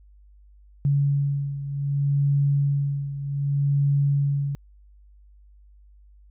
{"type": "beating tone pair", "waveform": "sine", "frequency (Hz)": [141.1, 141.75], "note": ["C#3", "C#3"], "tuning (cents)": [31, 39], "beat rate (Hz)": 0.65, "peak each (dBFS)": [-21, -26], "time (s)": [0.85, 4.55], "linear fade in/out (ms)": 0, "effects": ["added 50 Hz sine -49 dBFS peak until 6.3 s"]}